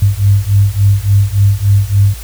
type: beating tone pair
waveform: sine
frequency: 98.5 / 102 Hz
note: G2 / G#2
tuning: +9 / -31 cents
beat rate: 3.5 Hz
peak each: -10 dBFS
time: 0.02-2.14 s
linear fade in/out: 5 ms
effects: added 58 Hz sine -25 dBFS peak until 2.23 s + white hiss -33 dBFS RMS until 2.23 s